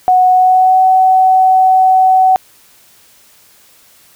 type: tone with pitch glide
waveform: sine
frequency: 737 to 752.1 Hz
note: F#5 to F#5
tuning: -7 to +28 cents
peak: -5 dBFS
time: 0.08-2.36 s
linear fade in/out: 0 ms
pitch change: +35 cents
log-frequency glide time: 0.3-0.84 s
effects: white hiss -46 dBFS RMS until 4.15 s